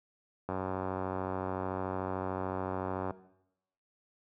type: click train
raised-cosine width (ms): 1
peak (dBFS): -20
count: 246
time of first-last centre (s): 0.49-3.108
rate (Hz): 93.6
effects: noise-tail reverb RT60 0.8 s tail -17 dB re dry + high-pass 80 Hz 12 dB/octave